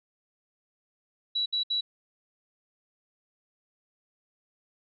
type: tone bursts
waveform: sine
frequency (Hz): 3920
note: B7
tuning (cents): -14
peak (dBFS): -25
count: 3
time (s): 1.35-1.81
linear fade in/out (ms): 10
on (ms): 110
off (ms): 65
effects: none